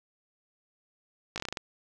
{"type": "slowing click train", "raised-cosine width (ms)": 0.2, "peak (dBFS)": -16, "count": 8, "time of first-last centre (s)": [1.36, 1.572], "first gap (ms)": 18, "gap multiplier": 1.17, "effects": []}